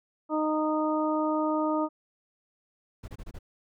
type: harmonic tone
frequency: 308.6 Hz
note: D#4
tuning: 14 cents flat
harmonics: 1 / 2 / 3 / 4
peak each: -27 / -30 / -32 / -33 dBFS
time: 0.29-1.89 s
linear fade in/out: 50 ms
type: noise bursts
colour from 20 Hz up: brown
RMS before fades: -39 dBFS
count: 5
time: 3.03-3.389 s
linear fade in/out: 10 ms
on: 51 ms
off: 26 ms
effects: none